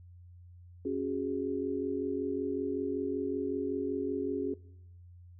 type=chord; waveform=sine; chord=C# suspended fourth; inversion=none; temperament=equal with one note detuned; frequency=275.1 / 370 / 415.3 Hz; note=C#4 / F#4 / G#4; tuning=-13 / 0 / 0 cents; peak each=-34 / -35 / -35 dBFS; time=0.85-4.54 s; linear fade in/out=5 ms; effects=noise-tail reverb RT60 0.8 s tail -21 dB re dry + added 88 Hz sine -50 dBFS peak until 5.39 s